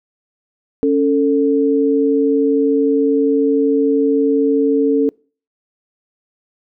sine tone pair together, 278.1 / 445.1 Hz, C#4 / A4, +6 / +20 cents, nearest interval minor sixth, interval 814 cents, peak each -14 dBFS, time 0.83-5.09 s, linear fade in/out 0 ms, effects noise-tail reverb RT60 0.4 s tail -26 dB re dry

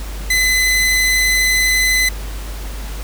sawtooth tone, 2022 Hz, B6, 40 cents sharp, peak -9 dBFS, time 0.3-2.09 s, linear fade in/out 5 ms, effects added 50 Hz sine -24 dBFS peak until 3.03 s + pink hiss -34 dBFS RMS until 3.03 s

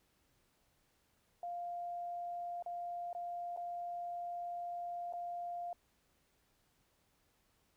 sine tone with dropouts, 699 Hz, F5, 1 cent sharp, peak -39 dBFS, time 1.43-5.73 s, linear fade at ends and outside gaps 2 ms, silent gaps 2.625-2.661 / 3.13-3.149 / 3.564-3.573 / 5.126-5.135 s, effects pink hiss -75 dBFS RMS until 7.76 s

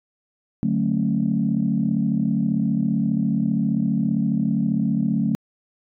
sine chord, D major seventh, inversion none, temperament equal with one note detuned, 146.83 / 185 / 220 / 272.3 Hz, D3 / F#3 / A3 / C#4, 0 / 0 / 0 / -31 cents, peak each -26 / -23 / -21 / -26 dBFS, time 0.63-5.35 s, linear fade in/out 0 ms, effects tanh soft clip ceiling -9 dBFS

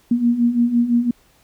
sine beating tone pair, 234.1 / 240 Hz, A#3 / B3, +8 / -49 cents, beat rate 5.9 Hz, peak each -20 / -15 dBFS, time 0.11-1.11 s, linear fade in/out 5 ms, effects pink hiss -56 dBFS RMS until 1.43 s

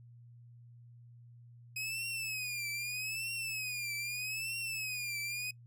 sawtooth tone with vibrato, 2524 Hz, D#7, 24 cents sharp, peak -33 dBFS, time 1.76-5.51 s, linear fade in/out 5 ms, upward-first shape triangle, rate 0.8 Hz, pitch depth 150 cents each way, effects noise-tail reverb RT60 0.1 s tail -23 dB re dry + added 119 Hz sine -53 dBFS peak until 5.66 s

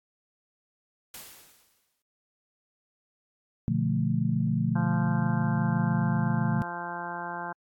white noise with exponential decay, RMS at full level -41 dBFS, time 1.14-2.02 s, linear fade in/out 1 ms, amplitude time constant 190 ms
sine chord, B half-diminished seventh, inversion none, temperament equal with one note detuned, 120.93 / 146.83 / 174.61 / 220 Hz, B2 / D3 / F3 / A3, -36 / 0 / 0 / 0 cents, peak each -29 dBFS, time 3.68-6.62 s, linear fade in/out 0 ms
harmonic tone, 173.6 Hz, F3, 10 cents flat, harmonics 1 / 2 / 3 / 4 / 5 / 6 / 7 / 8 / 9, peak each -43 / -44 / -47 / -40 / -37 / -40 / -48 / -43 / -40 dBFS, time 4.75-7.53 s, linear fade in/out 10 ms
effects AAC 64 kbps

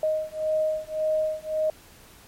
sine beating tone pair, 622.3 / 624.1 Hz, D#5 / D#5, 0 / +5 cents, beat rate 1.8 Hz, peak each -26 dBFS, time 0.03-1.7 s, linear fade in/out 2 ms, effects pink hiss -51 dBFS RMS until 2.27 s + MP3 64 kbps

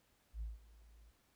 sine tone with ADSR envelope, 55 Hz, A1, in tune, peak -37 dBFS, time 0.33-1.11 s, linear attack 82 ms, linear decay 170 ms, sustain -22 dB, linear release 8 ms, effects tanh soft clip ceiling -37 dBFS + pink hiss -74 dBFS RMS until 1.35 s

